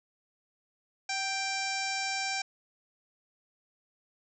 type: harmonic tone with a mistuned harmonic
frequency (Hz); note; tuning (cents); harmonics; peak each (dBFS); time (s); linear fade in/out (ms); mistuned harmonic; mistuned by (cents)
786; G5; +4; 1 / 2 / 3 / 4 / 5 / 6 / 7 / 8 / 9 / 10; -36 / -39 / -35 / -48 / -43 / -42 / -38 / -44 / -43 / -50; 1.09-2.42; 5; 1; -30
effects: none